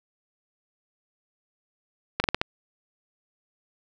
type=slowing click train; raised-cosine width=0.3 ms; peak=-6 dBFS; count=5; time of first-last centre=2.2-2.415 s; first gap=40 ms; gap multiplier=1.2; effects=none